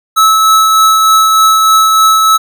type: tone with tremolo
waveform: square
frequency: 1300 Hz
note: E6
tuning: 24 cents flat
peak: -4 dBFS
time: 0.16-2.38 s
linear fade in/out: 20 ms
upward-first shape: triangle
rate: 3.3 Hz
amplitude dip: 30%
effects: none